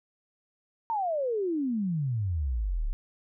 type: exponential sweep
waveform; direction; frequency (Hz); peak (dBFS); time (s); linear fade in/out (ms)
sine; down; 932.3 to 31.92; -26; 0.9-2.93; 0
effects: none